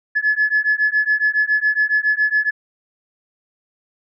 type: beating tone pair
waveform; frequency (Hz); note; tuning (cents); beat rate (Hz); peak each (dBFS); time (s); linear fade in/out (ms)
sine; 1709 / 1716.2; G#6 / A6; +49 / -44; 7.2; -17 / -17; 0.15-2.51; 20
effects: tanh soft clip ceiling -8 dBFS